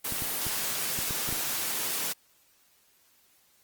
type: high-pass noise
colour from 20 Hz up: white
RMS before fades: -31 dBFS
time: 0.04-2.13 s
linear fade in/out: 10 ms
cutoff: 120 Hz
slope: 12 dB/octave
type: clicks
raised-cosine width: 3 ms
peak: -23 dBFS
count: 7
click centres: 0.123 / 0.222 / 0.467 / 0.989 / 1.108 / 1.29 / 1.326 s
effects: white hiss -64 dBFS RMS until 3.63 s + Opus 24 kbps